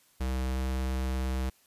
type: tone with pitch glide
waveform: square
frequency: 64.5 to 64.91 Hz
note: C2 to C2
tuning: -24 to -13 cents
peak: -29 dBFS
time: 0.2-1.5 s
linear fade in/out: 10 ms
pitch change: +11 cents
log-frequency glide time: 0.51-0.59 s
effects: white hiss -64 dBFS RMS until 1.66 s + resampled to 32000 Hz